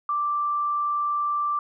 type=tone; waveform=sine; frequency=1174.7 Hz; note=D6; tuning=in tune; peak=-22 dBFS; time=0.09-1.59 s; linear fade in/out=2 ms; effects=none